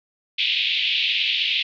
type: band-pass noise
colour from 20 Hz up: white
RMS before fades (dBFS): -22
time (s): 0.38-1.63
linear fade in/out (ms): 10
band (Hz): 2400 to 3700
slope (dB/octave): 48
effects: none